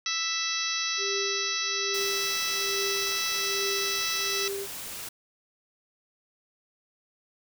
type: harmonic tone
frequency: 659.3 Hz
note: E5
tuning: in tune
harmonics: 2 / 3 / 4 / 5 / 6 / 7 / 8 / 9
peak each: -37 / -36 / -35 / -39 / -33 / -38 / -34 / -34 dBFS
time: 0.06-4.48 s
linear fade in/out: 2 ms
type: tone with tremolo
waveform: sine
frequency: 396.2 Hz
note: G4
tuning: 18 cents sharp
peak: -30 dBFS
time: 0.97-4.68 s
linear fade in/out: 50 ms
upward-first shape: triangle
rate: 1.2 Hz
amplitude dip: 100%
type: noise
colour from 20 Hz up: white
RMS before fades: -38 dBFS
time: 1.94-5.09 s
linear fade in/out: 5 ms
effects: none